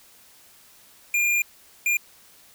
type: tone bursts at uneven times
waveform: square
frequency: 2406 Hz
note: D7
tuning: 41 cents sharp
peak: -20 dBFS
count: 2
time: 1.14-1.42 / 1.86-1.97 s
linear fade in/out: 2 ms
effects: white hiss -53 dBFS RMS until 2.54 s